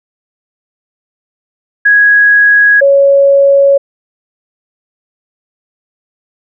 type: tone pair in turn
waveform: sine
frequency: 1661.2 / 556.1 Hz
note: G#6 / C#5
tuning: 0 / +5 cents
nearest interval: octave + perfect fifth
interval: 1895 cents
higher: first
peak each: -3 dBFS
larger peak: neither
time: 1.85-2.81 / 2.81-3.78 s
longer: second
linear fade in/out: 10 ms
effects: none